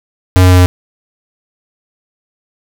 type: tone with pitch steps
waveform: square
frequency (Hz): 92 / 91.36 / 90.73 / 90.11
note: F#2 / F#2 / F#2 / F#2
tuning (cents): -9 / -21 / -33 / -45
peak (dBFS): -4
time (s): 0.36-0.66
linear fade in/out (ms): 0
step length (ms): 75
effects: none